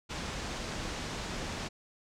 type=low-pass noise; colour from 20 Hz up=pink; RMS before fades=-38 dBFS; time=0.09-1.69 s; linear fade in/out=20 ms; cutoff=7100 Hz; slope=24 dB/octave; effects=none